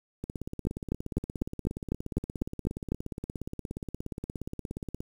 two click trains, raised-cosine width 3 ms, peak -22 / -15 dBFS, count 82 / 10, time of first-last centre 0.24-5.005 / 0.67-2.92 s, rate 17 / 4 Hz, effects 8-bit

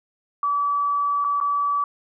sine tone with dropouts, 1149 Hz, D6, 38 cents flat, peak -19 dBFS, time 0.43-1.84 s, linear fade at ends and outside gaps 2 ms, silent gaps 1.243-1.247 / 1.402-1.411 s, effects none

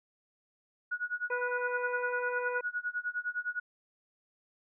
sine tone with tremolo, 1458 Hz, F#6, 26 cents flat, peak -29 dBFS, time 0.91-3.6 s, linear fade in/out 10 ms, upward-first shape sine, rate 9.8 Hz, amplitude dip 95%
harmonic tone, 493 Hz, B4, 3 cents flat, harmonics 1 / 2 / 3 / 4 / 5, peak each -34 / -38 / -45 / -49 / -46 dBFS, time 1.3-2.61 s, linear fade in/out 5 ms
effects none

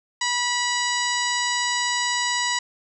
harmonic tone with a mistuned harmonic, 976 Hz, B5, 21 cents flat, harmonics 1 / 2 / 3 / 4 / 5 / 6 / 7 / 8, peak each -27 / -26 / -31 / -30 / -31 / -35 / -32 / -32 dBFS, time 0.21-2.59 s, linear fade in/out 5 ms, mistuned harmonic 6, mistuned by -44 cents, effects none

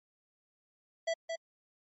square tone with echo, 659.3 Hz, E5, in tune, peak -30 dBFS, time 1.07-1.14 s, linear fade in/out 10 ms, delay 220 ms, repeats 1, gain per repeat -5 dB, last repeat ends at 1.36 s, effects MP3 32 kbps

